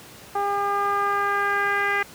10% pulse tone with low-pass filter sweep, 403.1 Hz, G4, 48 cents sharp, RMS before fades -23 dBFS, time 0.35-2.03 s, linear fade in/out 5 ms, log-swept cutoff 940 to 2000 Hz, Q 2.9, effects pink hiss -44 dBFS RMS until 2.14 s + high-pass 100 Hz 12 dB/octave

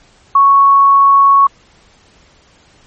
sine tone, 1108.7 Hz, C#6, in tune, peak -4 dBFS, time 0.35-1.47 s, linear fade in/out 5 ms, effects pink hiss -48 dBFS RMS until 2.86 s + MP3 32 kbps

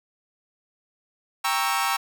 sawtooth chord, G diminished seventh, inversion none, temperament equal with one note detuned, 790.8 / 932.3 / 1108.7 / 1318.5 Hz, G5 / Bb5 / Db6 / Fb6, +15 / 0 / 0 / 0 cents, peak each -24 dBFS, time 1.44-1.97 s, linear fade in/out 10 ms, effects none

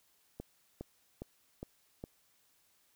click train, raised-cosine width 2 ms, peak -28 dBFS, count 5, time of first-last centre 0.4-2.039 s, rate 2.44 Hz, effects white hiss -71 dBFS RMS until 2.95 s

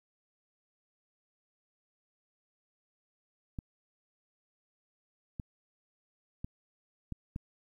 clicks, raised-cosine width 5 ms, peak -25 dBFS, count 5, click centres 3.588 / 5.398 / 6.445 / 7.123 / 7.361 s, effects 11-bit

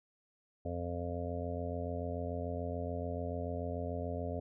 harmonic tone, 86.9 Hz, F2, 8 cents flat, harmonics 1 / 2 / 3 / 5 / 6 / 7 / 8, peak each -39 / -46 / -43 / -44 / -45 / -43 / -46 dBFS, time 0.65-4.4 s, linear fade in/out 5 ms, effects none

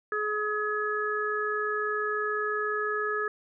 harmonic tone, 422.9 Hz, G#4, 31 cents sharp, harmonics 1 / 3 / 4, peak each -31 / -31 / -31 dBFS, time 0.12-3.28 s, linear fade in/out 2 ms, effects none

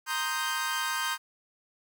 sawtooth chord, C minor seventh, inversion third, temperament equal, 932.3 / 1046.5 / 1244.5 / 1568 Hz, Bb5 / C6 / Eb6 / G6, 0 / 0 / 0 / 0 cents, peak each -32 / -32 / -32 / -28 dBFS, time 0.06-1.18 s, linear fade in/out 50 ms, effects 10-bit

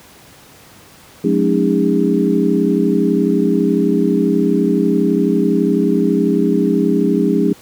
sine tone cluster, 181.5 / 213.5 / 273.1 / 311.5 / 405.6 Hz, F#3 / G#3 / C#4 / D#4 / G#4, -33 / +48 / -26 / +2 / -41 cents, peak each -18 dBFS, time 1.24-7.53 s, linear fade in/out 5 ms, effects pink hiss -43 dBFS RMS until 7.61 s + high-pass 80 Hz 12 dB/octave

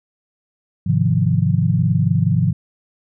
sine chord, F minor seventh, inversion first, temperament equal with one note detuned, 104.49 / 130.81 / 155.56 / 174.61 Hz, Ab2 / C3 / Eb3 / F3, +11 / 0 / 0 / 0 cents, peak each -19 dBFS, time 0.86-2.53 s, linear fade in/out 10 ms, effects none

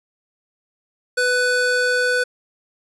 square tone pair together, 497 / 1490.9 Hz, B4 / F#6, +11 / +13 cents, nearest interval octave + perfect fifth, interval 1902 cents, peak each -21 dBFS, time 1.17-2.24 s, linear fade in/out 10 ms, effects resampled to 24000 Hz

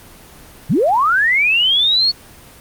sine linear sweep, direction up, 98.9 to 4435 Hz, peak -11 dBFS, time 0.69-2.12 s, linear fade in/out 20 ms, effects pink hiss -41 dBFS RMS until 2.6 s + Opus 24 kbps

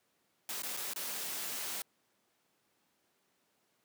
white noise with dropouts, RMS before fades -39 dBFS, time 0.49-1.82 s, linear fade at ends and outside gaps 1 ms, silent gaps 0.621-0.633 / 0.767-0.772 / 0.935-0.96 s, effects pink hiss -75 dBFS RMS until 3.84 s + high-pass 200 Hz 12 dB/octave

